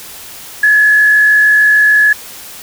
sine tone with frequency modulation, 1700 Hz, G#6, 40 cents sharp, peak -5 dBFS, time 0.63-2.13 s, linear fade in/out 5 ms, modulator 53.5 Hz, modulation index 0.5, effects white hiss -31 dBFS RMS until 2.62 s

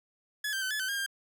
sawtooth tone with pitch steps, 1702 / 1570 / 1523 / 1716 / 1528 / 1616 / 1598 Hz, G#6 / G6 / F#6 / A6 / G6 / G#6 / G6, +42 / +2 / +50 / -44 / -45 / -48 / +33 cents, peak -27 dBFS, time 0.44-1.063 s, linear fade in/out 5 ms, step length 89 ms, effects none

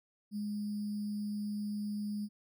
sine tone with sample-and-hold, 207.7 Hz, G#3, in tune, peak -34 dBFS, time 0.31-2.29 s, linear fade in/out 50 ms, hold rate 4900 Hz, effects none

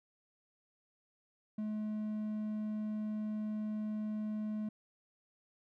triangle tone, 213.6 Hz, G#3, 49 cents sharp, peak -33 dBFS, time 1.58-4.69 s, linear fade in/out 5 ms, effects none

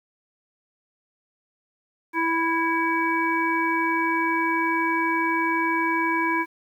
harmonic tone with a mistuned harmonic, 329.6 Hz, E4, in tune, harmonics 1 / 3 / 5 / 7, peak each -26 / -24 / -28 / -27 dBFS, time 2.13-6.46 s, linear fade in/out 50 ms, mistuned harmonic 7, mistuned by -20 cents, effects 9-bit

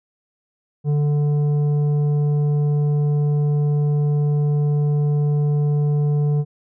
sine tone with tanh clipping, 147 Hz, D3, 2 cents sharp, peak -17 dBFS, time 0.84-6.45 s, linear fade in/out 50 ms, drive 8 dB, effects none

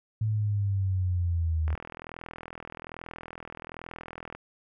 sine linear sweep, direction down, 110 to 76.1 Hz, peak -24 dBFS, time 0.21-1.75 s, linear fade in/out 5 ms
click train, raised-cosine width 0.5 ms, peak -24 dBFS, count 111, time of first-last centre 1.68-4.35 s, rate 41.2 Hz
effects none

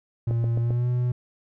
triangle tone with pitch glide, 116.54 to 123.26 Hz, A#2 to B2, 0 to -3 cents, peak -19 dBFS, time 0.27-1.12 s, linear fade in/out 5 ms, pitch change +97 cents, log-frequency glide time 0.59-0.88 s
click train, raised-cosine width 2 ms, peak -19 dBFS, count 4, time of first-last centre 0.31-0.706 s, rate 7.57 Hz
effects none

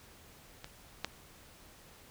clicks, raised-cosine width 0.2 ms, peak -26 / -15 dBFS, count 2, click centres 0.644 / 1.046 s, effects pink hiss -57 dBFS RMS until 2.1 s

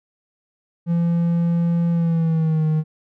triangle tone with pitch glide, 170 to 155.89 Hz, F3 to D#3, -46 to +4 cents, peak -14 dBFS, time 0.86-2.84 s, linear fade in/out 50 ms, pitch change -150 cents, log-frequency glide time 1.91-2.66 s, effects none

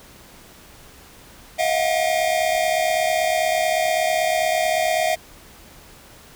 square tone cluster, 639 / 708 / 744 / 2415 Hz, D#5 / F5 / F#5 / D7, +46 / +23 / +9 / +48 cents, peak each -22 / -23 / -28 / -31 dBFS, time 1.58-5.16 s, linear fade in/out 20 ms, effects pink hiss -46 dBFS RMS until 6.35 s

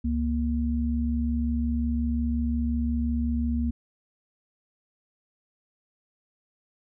sine tone pair together, 70.1 / 235.8 Hz, C#2 / A#3, +20 / +20 cents, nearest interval octave + major sixth, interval 2100 cents, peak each -26 dBFS, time 0.04-3.71 s, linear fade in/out 10 ms, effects none

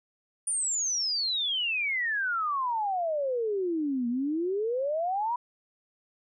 sine exponential two-way sweep, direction down then up, 9500 to 233.1 to 990 Hz, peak -26 dBFS, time 0.47-5.36 s, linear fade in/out 5 ms, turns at 4.08 s, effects none

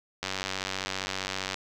click train, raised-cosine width 0.2 ms, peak -13 dBFS, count 126, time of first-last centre 0.23-1.543 s, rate 95.2 Hz, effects none

